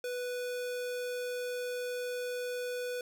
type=tone; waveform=square; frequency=493.9 Hz; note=B4; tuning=in tune; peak=-35 dBFS; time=0.04-3.01 s; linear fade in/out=2 ms; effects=none